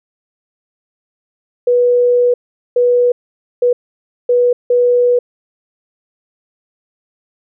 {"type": "tone bursts at uneven times", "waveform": "sine", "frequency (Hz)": 488.6, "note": "B4", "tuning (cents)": -19, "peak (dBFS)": -8, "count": 5, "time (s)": [[1.67, 2.34], [2.76, 3.12], [3.62, 3.73], [4.29, 4.53], [4.7, 5.19]], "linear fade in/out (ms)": 5, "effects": []}